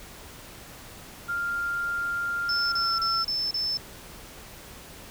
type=tone with pitch glide; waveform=sine; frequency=1396.9 to 1349.3 Hz; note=F6 to E6; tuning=0 to +40 cents; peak=-26 dBFS; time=1.28-3.24 s; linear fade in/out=20 ms; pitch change=-60 cents; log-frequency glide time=2.66-3.01 s
type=tone bursts; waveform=sine; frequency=5274 Hz; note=E8; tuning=in tune; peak=-25 dBFS; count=5; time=2.49-3.772 s; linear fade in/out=2 ms; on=230 ms; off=33 ms
effects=pink hiss -45 dBFS RMS until 5.1 s